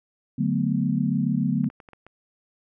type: chord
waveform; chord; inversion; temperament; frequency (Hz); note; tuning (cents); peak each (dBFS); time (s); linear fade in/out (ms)
sine; B minor seventh; first; equal; 146.83 / 185 / 220 / 246.9; D3 / F#3 / A3 / B3; 0 / 0 / 0 / 0; -26; 0.38-1.69; 10
type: clicks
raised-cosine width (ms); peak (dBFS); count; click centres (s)
0.5; -31; 6; 1.643 / 1.701 / 1.802 / 1.888 / 1.933 / 2.066
effects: none